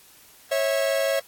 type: tone pair together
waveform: 45% pulse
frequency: 547.9 / 653 Hz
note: C#5 / E5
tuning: -20 / -17 cents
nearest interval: minor third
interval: 303 cents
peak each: -23 / -25 dBFS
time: 0.51-1.2 s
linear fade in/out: 10 ms
effects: white hiss -52 dBFS RMS until 1.27 s + AAC 64 kbps